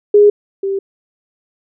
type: tone pair in turn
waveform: sine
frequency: 413 / 391.3 Hz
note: G#4 / G4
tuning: -10 / -3 cents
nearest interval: minor second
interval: 93 cents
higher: first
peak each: -4 / -15 dBFS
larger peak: first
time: 0.14-0.3 / 0.63-0.79 s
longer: neither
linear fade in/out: 5 ms
effects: none